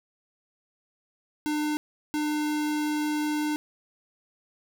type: tone bursts at uneven times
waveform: square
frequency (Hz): 300.9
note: D4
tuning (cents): +42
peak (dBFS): -26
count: 2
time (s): 1.46-1.77 / 2.14-3.56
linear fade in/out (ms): 0
effects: none